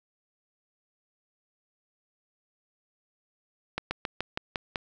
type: slowing click train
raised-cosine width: 0.3 ms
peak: -13 dBFS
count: 7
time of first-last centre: 3.78-4.758 s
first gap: 130 ms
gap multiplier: 1.09
effects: none